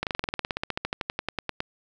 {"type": "slowing click train", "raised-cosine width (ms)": 0.3, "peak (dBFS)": -11, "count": 24, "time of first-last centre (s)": [0.03, 1.604], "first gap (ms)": 38, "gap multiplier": 1.05, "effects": []}